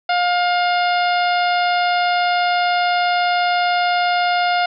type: harmonic tone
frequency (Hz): 709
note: F5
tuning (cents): +26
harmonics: 1 / 2 / 3 / 4 / 5 / 6 / 7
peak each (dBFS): -16 / -22 / -26 / -28 / -30 / -32 / -33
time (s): 0.09-4.66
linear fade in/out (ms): 5
effects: none